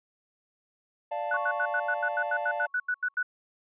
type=chord; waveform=triangle; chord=D minor; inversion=none; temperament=equal; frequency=587.3 / 698.5 / 880 Hz; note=D5 / F5 / A5; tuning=0 / 0 / 0 cents; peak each=-32 dBFS; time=1.11-2.67 s; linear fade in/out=10 ms
type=tone bursts; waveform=sine; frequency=1480 Hz; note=F#6; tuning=in tune; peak=-25 dBFS; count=14; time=1.31-3.229 s; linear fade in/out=5 ms; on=60 ms; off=83 ms
type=tone with exponential decay; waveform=sine; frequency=1108.7 Hz; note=C#6; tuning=in tune; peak=-31 dBFS; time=1.34-3.14 s; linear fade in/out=0 ms; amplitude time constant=390 ms
effects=resampled to 8000 Hz